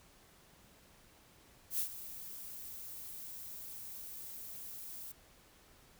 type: noise with ADSR envelope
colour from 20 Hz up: violet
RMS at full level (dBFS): -33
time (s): 1.7-5.12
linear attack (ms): 92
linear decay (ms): 89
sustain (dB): -14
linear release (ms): 6
effects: pink hiss -63 dBFS RMS until 5.99 s